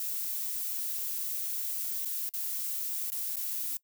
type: noise with dropouts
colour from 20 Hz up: violet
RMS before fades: -34 dBFS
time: 0-3.77 s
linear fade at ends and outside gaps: 2 ms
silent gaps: 2.05-2.055 / 2.292-2.337 / 3.103-3.119 / 3.359-3.367 s
effects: noise-tail reverb RT60 0.1 s tail -21 dB re dry